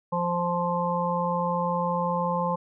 harmonic tone, 174.61 Hz, F3, in tune, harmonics 1 / 3 / 5 / 6, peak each -29 / -29 / -29 / -29 dBFS, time 0.12-2.56 s, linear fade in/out 10 ms, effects none

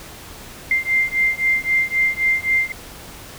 sine beating tone pair, 2093 / 2096.8 Hz, C7 / C7, 0 / +3 cents, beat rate 3.8 Hz, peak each -19 dBFS, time 0.71-2.72 s, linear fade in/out 2 ms, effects pink hiss -38 dBFS RMS until 3.38 s

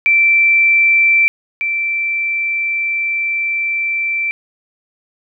sine tone pair in turn, 2340 / 2340 Hz, D7 / D7, -7 / -7 cents, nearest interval unison, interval 0 cents, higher neither, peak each -8 / -15 dBFS, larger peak first, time 0.06-1.28 / 1.61-4.31 s, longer second, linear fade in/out 0 ms, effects none

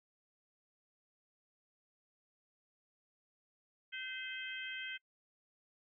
harmonic tone with a mistuned harmonic, 515 Hz, C5, 28 cents flat, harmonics 3 / 4 / 5 / 6, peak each -45 / -46 / -48 / -46 dBFS, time 3.92-4.98 s, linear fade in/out 20 ms, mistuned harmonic 6, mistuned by +35 cents, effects noise-tail reverb RT60 0.1 s tail -26 dB re dry

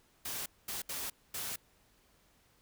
white noise bursts at uneven times, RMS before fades -39 dBFS, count 4, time 0.25-0.46 / 0.68-0.82 / 0.89-1.1 / 1.34-1.56 s, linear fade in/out 5 ms, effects pink hiss -68 dBFS RMS until 2.61 s

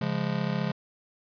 square chord, Db major, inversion none, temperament just, 138.59 / 173.24 / 207.9 Hz, Db3 / F3 / Ab3, 0 / -14 / +2 cents, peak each -32 / -31 / -32 dBFS, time 0.01-0.72 s, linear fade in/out 5 ms, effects resampled to 11025 Hz

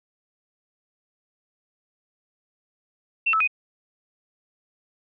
sine tone with pitch steps, 2699 / 1306 / 2496 Hz, E7 / E6 / D#7, +40 / -17 / +5 cents, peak -18 dBFS, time 3.26-3.476 s, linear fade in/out 10 ms, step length 72 ms, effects none

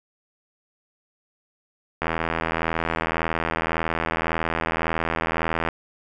click train, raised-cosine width 0.5 ms, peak -8 dBFS, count 301, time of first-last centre 2.02-5.687 s, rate 81.8 Hz, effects none

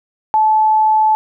sine tone, 867 Hz, A5, 26 cents flat, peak -9 dBFS, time 0.34-1.15 s, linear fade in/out 0 ms, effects none

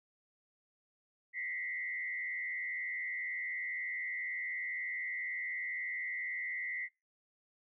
sine tone with frequency modulation, 2023 Hz, B6, 41 cents sharp, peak -36 dBFS, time 1.33-6.89 s, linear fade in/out 50 ms, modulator 84 Hz, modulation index 1.2, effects noise-tail reverb RT60 0.3 s tail -26 dB re dry

